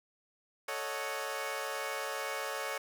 15% pulse chord, D# half-diminished seventh, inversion second, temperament equal, 440 / 554.4 / 622.3 / 740 Hz, A4 / C#5 / D#5 / F#5, 0 / 0 / 0 / 0 cents, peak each -35 / -32 / -36 / -37 dBFS, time 0.68-2.78 s, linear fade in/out 5 ms, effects none

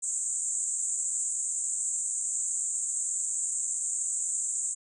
pink band-pass noise, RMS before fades -31 dBFS, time 0.02-4.75 s, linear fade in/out 20 ms, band 7000 to 8400 Hz, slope 96 dB/octave, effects none

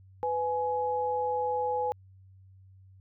sine tone pair together, 499.2 / 839.6 Hz, B4 / G#5, +19 / +19 cents, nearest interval major sixth, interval 900 cents, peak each -30 / -29 dBFS, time 0.23-1.92 s, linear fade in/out 0 ms, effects added 95 Hz sine -52 dBFS peak until 3 s

